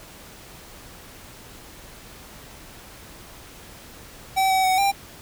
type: tone with pitch steps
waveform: square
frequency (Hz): 767 / 759 / 749 / 793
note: G5 / F#5 / F#5 / G5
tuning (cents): -38 / +44 / +21 / +20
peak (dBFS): -18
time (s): 4.36-4.92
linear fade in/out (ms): 20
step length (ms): 140
effects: pink hiss -44 dBFS RMS until 5.21 s